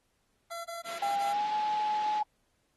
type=tone bursts; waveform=25% pulse; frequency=678 Hz; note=E5; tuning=49 cents sharp; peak=-34 dBFS; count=5; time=0.5-1.338 s; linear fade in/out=20 ms; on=150 ms; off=22 ms
type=band-pass noise; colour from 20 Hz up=white; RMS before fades=-46 dBFS; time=0.84-2.23 s; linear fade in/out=50 ms; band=160 to 4200 Hz; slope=24 dB/octave
type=tone with pitch glide; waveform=sine; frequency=804 to 847.9 Hz; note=G5 to G#5; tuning=+44 to +36 cents; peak=-27 dBFS; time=1.02-2.23 s; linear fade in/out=5 ms; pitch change=+92 cents; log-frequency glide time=1.27-1.47 s
effects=pink hiss -75 dBFS RMS until 2.76 s + AAC 32 kbps